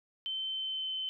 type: tone with pitch glide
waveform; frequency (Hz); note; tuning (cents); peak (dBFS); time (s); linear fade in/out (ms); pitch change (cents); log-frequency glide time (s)
sine; 3086 to 3065; G7 to G7; -28 to -40; -33; 0.26-1.09; 0; -12; 0.5-0.9
effects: none